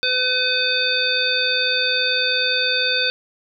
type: harmonic tone with a mistuned harmonic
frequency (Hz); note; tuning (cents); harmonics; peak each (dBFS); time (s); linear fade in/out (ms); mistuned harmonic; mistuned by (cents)
506; B4; +42; 1 / 3 / 5 / 7 / 9; -27 / -23 / -24 / -22 / -23; 0.03-3.1; 0; 7; +26
effects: none